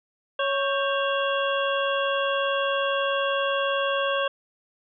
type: harmonic tone with a mistuned harmonic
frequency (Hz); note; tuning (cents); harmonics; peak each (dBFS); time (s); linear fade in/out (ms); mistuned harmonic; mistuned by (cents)
554.4; C#5; 0; 1 / 2 / 3 / 5 / 6; -25 / -28 / -30 / -32 / -33; 0.39-4.28; 5; 3; -88
effects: none